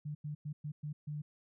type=tone bursts at uneven times; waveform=sine; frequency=149 Hz; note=D3; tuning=25 cents sharp; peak=-37 dBFS; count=6; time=0.05-0.15 / 0.24-0.35 / 0.45-0.53 / 0.64-0.72 / 0.83-0.93 / 1.07-1.22 s; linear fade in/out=10 ms; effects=none